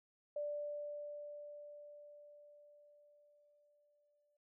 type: tone with exponential decay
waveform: sine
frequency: 587.3 Hz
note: D5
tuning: in tune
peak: -37 dBFS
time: 0.36-4.37 s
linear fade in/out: 5 ms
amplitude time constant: 870 ms
effects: none